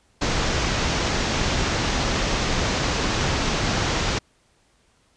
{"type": "low-pass noise", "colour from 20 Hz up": "pink", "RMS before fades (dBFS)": -23, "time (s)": [0.21, 4.19], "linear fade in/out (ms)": 10, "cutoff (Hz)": 6800, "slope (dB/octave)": 48, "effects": ["pink hiss -62 dBFS RMS until 5.16 s", "resampled to 22050 Hz"]}